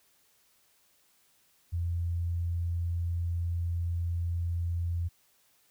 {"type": "tone", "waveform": "sine", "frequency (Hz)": 85.6, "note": "F2", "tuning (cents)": -34, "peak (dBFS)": -28, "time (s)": [1.72, 5.09], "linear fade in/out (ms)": 20, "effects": ["white hiss -67 dBFS RMS until 5.7 s"]}